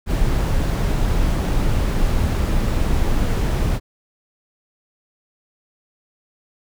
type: noise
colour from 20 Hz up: brown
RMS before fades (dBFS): -18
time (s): 0.06-3.8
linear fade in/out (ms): 50
effects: none